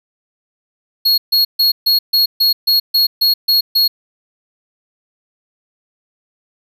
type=tone bursts; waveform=square; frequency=4314 Hz; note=C#8; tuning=48 cents flat; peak=-10 dBFS; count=11; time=1.05-3.88 s; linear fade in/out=10 ms; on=130 ms; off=140 ms; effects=none